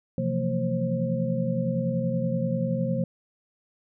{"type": "tone cluster", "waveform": "sine", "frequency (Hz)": [128.4, 167.6, 178.2, 227.2, 531], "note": ["C3", "E3", "F3", "A#3", "C5"], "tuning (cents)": [-32, 29, 35, -44, 25], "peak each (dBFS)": -30, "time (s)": [0.18, 3.04], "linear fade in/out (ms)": 2, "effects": []}